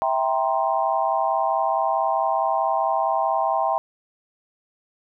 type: chord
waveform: sine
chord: C dominant seventh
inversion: first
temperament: just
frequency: 654.1 / 784.9 / 941.9 / 1046.5 Hz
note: E5 / G5 / Bb5 / C6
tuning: -14 / +2 / +18 / 0 cents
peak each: -24 / -23 / -26 / -26 dBFS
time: 0.02-3.78 s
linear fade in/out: 0 ms
effects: none